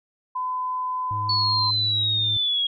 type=tone; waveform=sine; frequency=1012 Hz; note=B5; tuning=42 cents sharp; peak=-24 dBFS; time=0.35-1.71 s; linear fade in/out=10 ms
type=tone with pitch glide; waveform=triangle; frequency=105.1 to 106.01 Hz; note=G#2 to G#2; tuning=+21 to +36 cents; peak=-27 dBFS; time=1.11-2.37 s; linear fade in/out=0 ms; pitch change=+15 cents; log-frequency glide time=1.65-1.9 s
type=linear sweep; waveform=sine; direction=down; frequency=4435 to 3277 Hz; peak=-20 dBFS; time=1.29-2.67 s; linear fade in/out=5 ms
effects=none